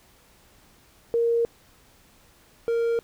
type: tone pair in turn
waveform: sine / triangle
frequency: 466.2 / 464.6 Hz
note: A#4 / A#4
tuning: 0 / -6 cents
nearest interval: unison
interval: 6 cents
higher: first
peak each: -19 dBFS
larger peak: neither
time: 1.14-1.45 / 2.68-2.99 s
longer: neither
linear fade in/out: 0 ms
effects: pink hiss -57 dBFS RMS until 3.03 s